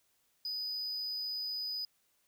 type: tone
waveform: triangle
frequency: 4978 Hz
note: D#8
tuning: in tune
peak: -34 dBFS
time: 0.45-1.85 s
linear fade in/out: 2 ms
effects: white hiss -74 dBFS RMS until 2.27 s